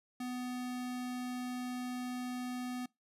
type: tone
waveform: square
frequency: 249.2 Hz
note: B3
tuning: 16 cents sharp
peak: -38 dBFS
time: 0.2-2.86 s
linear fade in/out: 5 ms
effects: noise-tail reverb RT60 0.2 s tail -24 dB re dry + resampled to 32000 Hz